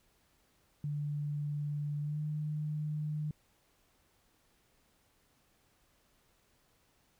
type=tone with pitch glide; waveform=sine; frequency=146.83 to 151.48 Hz; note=D3 to D#3; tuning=0 to -46 cents; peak=-33 dBFS; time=0.84-3.31 s; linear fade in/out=2 ms; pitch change=+54 cents; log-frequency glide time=2.01-2.2 s; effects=pink hiss -71 dBFS RMS until 7.19 s